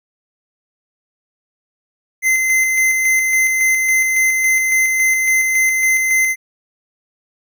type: tone with tremolo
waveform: square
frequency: 2065 Hz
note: C7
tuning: 23 cents flat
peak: -12 dBFS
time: 2.22-6.36 s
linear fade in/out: 50 ms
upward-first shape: square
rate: 3.6 Hz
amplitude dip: 30%
effects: none